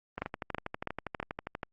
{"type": "two click trains", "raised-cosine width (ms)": 0.5, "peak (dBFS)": [-20, -17], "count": [19, 4], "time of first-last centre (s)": [[0.18, 1.632], [0.22, 1.2]], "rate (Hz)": [12.4, 3.06], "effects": ["Opus 24 kbps"]}